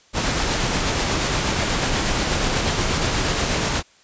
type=noise with tremolo; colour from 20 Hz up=pink; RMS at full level=-20 dBFS; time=0.13-3.83 s; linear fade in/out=50 ms; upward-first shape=sine; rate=8.3 Hz; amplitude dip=25%; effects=white hiss -54 dBFS RMS until 4.03 s + resampled to 16000 Hz